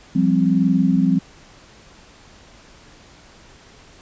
sine chord, F suspended second, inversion none, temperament equal, 174.61 / 196 / 261.6 Hz, F3 / G3 / C4, 0 / 0 / 0 cents, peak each -18 dBFS, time 0.15-1.19 s, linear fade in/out 10 ms, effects pink hiss -47 dBFS RMS until 4.01 s + resampled to 16000 Hz

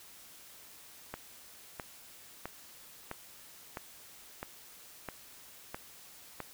click train, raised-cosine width 0.5 ms, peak -23 dBFS, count 9, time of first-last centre 1.14-6.403 s, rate 1.52 Hz, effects white hiss -54 dBFS RMS until 6.53 s

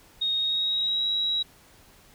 sine tone with pitch glide, 3728 to 3866 Hz, A#7 to B7, -1 to -38 cents, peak -23 dBFS, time 0.21-1.43 s, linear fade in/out 10 ms, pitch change +63 cents, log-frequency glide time 0.36-1.06 s, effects pink hiss -55 dBFS RMS until 2.14 s

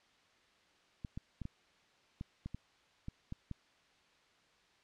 clicks, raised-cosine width 5 ms, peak -29 dBFS, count 10, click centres 1.048 / 1.175 / 1.417 / 1.454 / 2.211 / 2.46 / 2.546 / 3.084 / 3.324 / 3.513 s, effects white hiss -68 dBFS RMS until 4.83 s + low-pass 4000 Hz 12 dB/octave

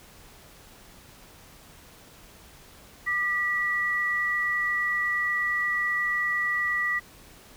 sine tone pair together, 1201 / 1946.3 Hz, D6 / B6, +38 / -26 cents, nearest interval minor sixth, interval 836 cents, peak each -32 / -24 dBFS, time 3.06-7 s, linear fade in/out 20 ms, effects pink hiss -51 dBFS RMS until 7.56 s

